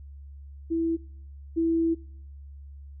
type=tone pair in turn; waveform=sine; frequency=329.6 / 329.6 Hz; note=E4 / E4; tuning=0 / 0 cents; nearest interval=unison; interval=0 cents; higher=neither; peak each=-23 / -21 dBFS; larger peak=second; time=0.7-0.97 / 1.56-1.95 s; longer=second; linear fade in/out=20 ms; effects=noise-tail reverb RT60 0.6 s tail -24 dB re dry + added 70 Hz sine -41 dBFS peak until 3 s